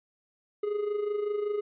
triangle tone with amplitude modulation, 415.3 Hz, G#4, in tune, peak -23 dBFS, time 0.63-1.61 s, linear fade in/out 5 ms, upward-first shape sine, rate 25.3 Hz, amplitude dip 60%, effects resampled to 8000 Hz

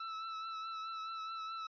45% pulse tone with vibrato, 1318.5 Hz, E6, in tune, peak -40 dBFS, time 0-1.67 s, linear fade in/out 5 ms, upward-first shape triangle, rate 4.7 Hz, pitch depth 30 cents each way, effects resampled to 11025 Hz

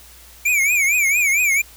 square tone with vibrato, 2313 Hz, D7, 27 cents flat, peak -15 dBFS, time 0.45-1.62 s, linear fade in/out 10 ms, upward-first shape triangle, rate 4.4 Hz, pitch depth 160 cents each way, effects added 60 Hz sine -47 dBFS peak until 1.76 s + white hiss -45 dBFS RMS until 1.76 s

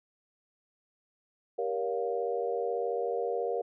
sine chord, G half-diminished seventh, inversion none, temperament just, 392 / 470.4 / 564.5 / 705.6 Hz, G4 / Bb4 / Db5 / F5, 0 / +16 / +31 / +18 cents, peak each -36 / -31 / -37 / -36 dBFS, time 1.58-3.62 s, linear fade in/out 10 ms, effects none

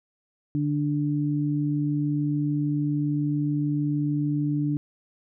sine tone pair together, 146.83 / 293.7 Hz, D3 / D4, 0 / 0 cents, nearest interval octave, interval 1200 cents, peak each -25 dBFS, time 0.55-4.77 s, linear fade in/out 0 ms, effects none

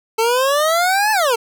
25% pulse exponential two-way sweep, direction up then down, 440 to 880 to 440 Hz, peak -10 dBFS, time 0.18-1.36 s, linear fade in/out 10 ms, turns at 1.12 s, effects none

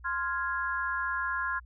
sine chord, F minor, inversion second, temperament equal, 1046.5 / 1396.9 / 1661.2 Hz, C6 / F6 / Ab6, 0 / 0 / 0 cents, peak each -33 dBFS, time 0.04-1.6 s, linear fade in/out 20 ms, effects added 60 Hz sine -48 dBFS peak until 1.65 s

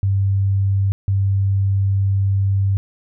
sine tone pair in turn, 98 / 98 Hz, G2 / G2, 0 / 0 cents, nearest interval unison, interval 0 cents, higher neither, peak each -14 dBFS, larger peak neither, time 0.03-0.92 / 1.08-2.77 s, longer second, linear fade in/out 0 ms, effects none

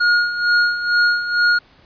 square tone with tremolo, 1434 Hz, F6, 45 cents sharp, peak -12 dBFS, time 0-1.59 s, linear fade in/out 10 ms, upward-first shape sine, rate 2.2 Hz, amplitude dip 70%, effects pink hiss -51 dBFS RMS until 1.85 s + resampled to 11025 Hz

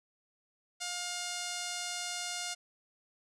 5% pulse tone with low-pass filter, 710 Hz, F5, 28 cents sharp, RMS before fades -38 dBFS, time 0.8-2.55 s, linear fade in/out 20 ms, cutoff 8500 Hz, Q 1.1, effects none

